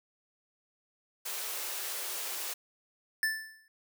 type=high-pass noise; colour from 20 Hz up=white; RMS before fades=-37 dBFS; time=1.25-2.54 s; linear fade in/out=10 ms; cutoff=340 Hz; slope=96 dB/octave
type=tone with exponential decay; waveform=square; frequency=1760 Hz; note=A6; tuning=in tune; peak=-25 dBFS; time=3.23-3.68 s; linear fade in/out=1 ms; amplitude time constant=96 ms
effects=none